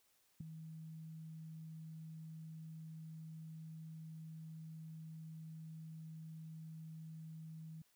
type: tone with ADSR envelope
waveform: sine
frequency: 159.6 Hz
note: D#3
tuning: 44 cents sharp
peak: -38 dBFS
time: 0.4-7.82 s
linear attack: 8 ms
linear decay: 4 ms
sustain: -10 dB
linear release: 4 ms
effects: white hiss -75 dBFS RMS until 7.95 s